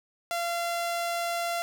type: tone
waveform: sawtooth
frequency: 686 Hz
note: F5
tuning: 31 cents flat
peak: -24 dBFS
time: 0.31-1.62 s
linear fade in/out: 0 ms
effects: none